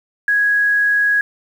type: tone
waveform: sine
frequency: 1661.2 Hz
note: G#6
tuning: in tune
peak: -12 dBFS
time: 0.28-1.21 s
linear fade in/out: 2 ms
effects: 7-bit